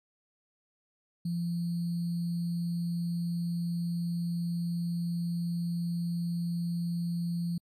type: tone with sample-and-hold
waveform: sine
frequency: 171.4 Hz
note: F3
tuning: 32 cents flat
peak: -29 dBFS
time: 1.25-7.58 s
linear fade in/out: 5 ms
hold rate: 4410 Hz
effects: AAC 64 kbps